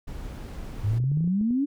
brown noise, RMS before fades -36 dBFS, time 0.07-0.99 s, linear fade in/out 10 ms
sine exponential sweep, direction up, 97.2 to 293.7 Hz, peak -21 dBFS, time 0.83-1.66 s, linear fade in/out 20 ms
clicks, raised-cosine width 3 ms, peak -28 dBFS, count 11, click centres 0.934 / 0.97 / 1.001 / 1.04 / 1.117 / 1.173 / 1.207 / 1.243 / 1.276 / 1.412 / 1.508 s
effects none

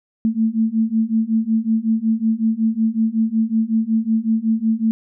sine beating tone pair, 220 / 225.4 Hz, A3 / A3, 0 / +42 cents, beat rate 5.4 Hz, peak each -19 / -18 dBFS, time 0.25-4.91 s, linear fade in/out 0 ms, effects none

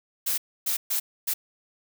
blue noise bursts at uneven times, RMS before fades -26 dBFS, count 4, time 0.26-0.38 / 0.66-0.77 / 0.9-1 / 1.27-1.34 s, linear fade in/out 10 ms, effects none

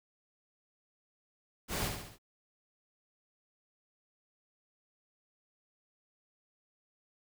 pink noise with echo, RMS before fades -35 dBFS, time 1.68-1.91 s, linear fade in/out 50 ms, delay 69 ms, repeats 4, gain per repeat -5 dB, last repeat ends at 2.186 s, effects none

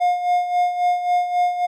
triangle tone with tremolo, 713 Hz, F5, 36 cents sharp, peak -12 dBFS, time 0-1.67 s, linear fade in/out 20 ms, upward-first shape sine, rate 3.7 Hz, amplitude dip 65%, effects none

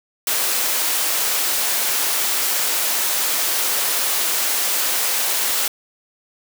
white high-pass noise, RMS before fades -20 dBFS, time 0.27-5.68 s, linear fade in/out 2 ms, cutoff 390 Hz, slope 12 dB/octave, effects none

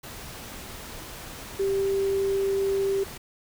sine tone in noise, 391.5 Hz, G4, 2 cents flat, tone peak -22 dBFS, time 1.59-3.04 s, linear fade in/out 10 ms, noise pink, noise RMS -40 dBFS, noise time 0.03-3.18 s, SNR +15 dB, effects none

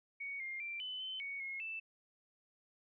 sine tone with pitch steps, 2234 / 2118 / 2356 / 3019 / 3061 / 2229 / 2163 / 2648 Hz, C#7 / C7 / D7 / F#7 / G7 / C#7 / C#7 / E7, +13 / +21 / +5 / +34 / -42 / +9 / -43 / +7 cents, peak -40 dBFS, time 0.2-1.8 s, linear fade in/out 10 ms, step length 200 ms, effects none

